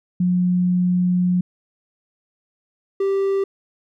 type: tone pair in turn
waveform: sine / triangle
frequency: 179.7 / 391.5 Hz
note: F3 / G4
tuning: +50 / -2 cents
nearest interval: octave + minor second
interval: 1348 cents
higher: second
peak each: -15 dBFS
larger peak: neither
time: 0.2-1.41 / 3-3.44 s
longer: first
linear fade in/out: 5 ms
effects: none